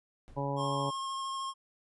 brown noise with exponential decay, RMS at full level -46 dBFS, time 0.28-0.71 s, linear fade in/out 0 ms, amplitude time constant 93 ms
harmonic tone, 140 Hz, C#3, 18 cents sharp, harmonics 1 / 2 / 3 / 4 / 5 / 6 / 7, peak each -35 / -39 / -41 / -37 / -48 / -39 / -39 dBFS, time 0.36-0.91 s, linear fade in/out 20 ms
square tone with vibrato, 1076 Hz, C6, 48 cents sharp, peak -35 dBFS, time 0.56-1.54 s, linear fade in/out 50 ms, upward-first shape sine, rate 13 Hz, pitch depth 12 cents each way
effects resampled to 24000 Hz

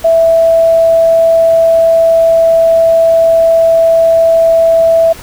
sine tone, 659.3 Hz, E5, in tune, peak -4 dBFS, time 0.04-5.13 s, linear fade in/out 10 ms, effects pink hiss -31 dBFS RMS until 5.22 s

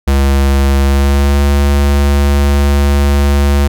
square tone with pitch glide, 68.8 to 70.78 Hz, C#2 to C#2, -12 to +37 cents, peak -8 dBFS, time 0.07-3.68 s, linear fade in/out 10 ms, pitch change +49 cents, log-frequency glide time 0.8-1.42 s, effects none

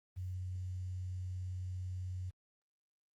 sine tone with quantisation, 91.8 Hz, F#2, 13 cents flat, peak -38 dBFS, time 0.16-2.31 s, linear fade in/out 20 ms, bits 11, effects Opus 32 kbps

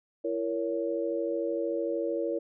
sine chord, A# diminished, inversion second, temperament just, 335.6 / 466.2 / 559.4 Hz, E4 / A#4 / C#5, +31 / 0 / +16 cents, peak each -32 dBFS, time 0.24-2.39 s, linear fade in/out 10 ms, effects none

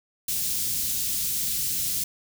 white band-stop noise, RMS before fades -27 dBFS, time 0.28-2.04 s, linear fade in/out 5 ms, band 190 to 4300 Hz, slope 12 dB/octave, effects none

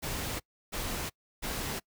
pink noise bursts, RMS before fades -35 dBFS, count 3, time 0.02-1.8 s, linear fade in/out 20 ms, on 380 ms, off 320 ms, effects noise-tail reverb RT60 0.1 s tail -25 dB re dry

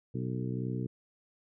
harmonic tone with a mistuned harmonic, 62.5 Hz, B1, 21 cents sharp, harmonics 2 / 3 / 4 / 5 / 6 / 7, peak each -34 / -38 / -40 / -42 / -44 / -45 dBFS, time 0.14-0.87 s, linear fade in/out 10 ms, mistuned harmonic 7, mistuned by +22 cents, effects none

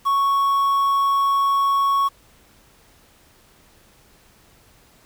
triangle tone with quantisation, 1108.7 Hz, C#6, in tune, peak -14 dBFS, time 0.05-2.09 s, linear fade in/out 20 ms, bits 7, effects pink hiss -54 dBFS RMS until 5.05 s

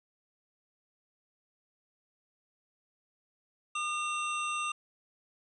square tone pair together, 1213.4 / 2724 Hz, D#6 / F7, -44 / -44 cents, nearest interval octave + major second, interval 1400 cents, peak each -34 / -36 dBFS, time 3.75-4.72 s, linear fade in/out 5 ms, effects resampled to 22050 Hz + 11-bit

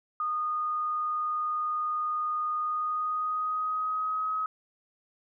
sine tone with pitch glide, 1230 to 1271.2 Hz, D#6 to D#6, -20 to +37 cents, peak -27 dBFS, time 0.2-4.46 s, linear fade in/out 2 ms, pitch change +57 cents, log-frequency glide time 2.59-4.35 s, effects none

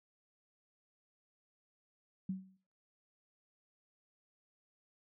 sine tone with exponential decay, 188.8 Hz, F#3, 35 cents sharp, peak -32 dBFS, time 2.29-2.57 s, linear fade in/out 5 ms, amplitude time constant 59 ms, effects noise-tail reverb RT60 0.6 s tail -24 dB re dry

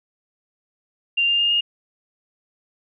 sine tone with pitch steps, 2784 / 2803 / 2823 / 2842 Hz, F7 / F7 / F7 / F7, -6 / +6 / +18 / +30 cents, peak -16 dBFS, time 1.17-1.61 s, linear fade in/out 10 ms, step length 110 ms, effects none

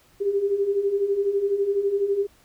sine beating tone pair, 390 / 402 Hz, G4 / G4, -9 / +44 cents, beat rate 12 Hz, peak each -27 / -21 dBFS, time 0.2-2.27 s, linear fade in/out 20 ms, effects pink hiss -58 dBFS RMS until 2.44 s

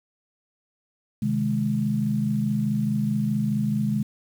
sine chord, Ab major, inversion first, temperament equal with one note detuned, 130.81 / 155.56 / 209.5 Hz, C3 / Eb3 / Ab3, 0 / 0 / +15 cents, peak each -27 / -29 / -23 dBFS, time 1.22-4.03 s, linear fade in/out 5 ms, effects 8-bit

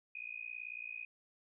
sine tone with amplitude modulation, 2489 Hz, D#7, in tune, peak -38 dBFS, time 0.15-1.05 s, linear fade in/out 5 ms, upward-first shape sine, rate 58.2 Hz, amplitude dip 100%, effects none

